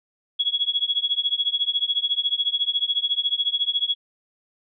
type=tone with tremolo; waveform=sine; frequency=3347 Hz; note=G#7; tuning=13 cents sharp; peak=-16 dBFS; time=0.39-3.95 s; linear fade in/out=10 ms; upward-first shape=triangle; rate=14 Hz; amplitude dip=100%; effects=none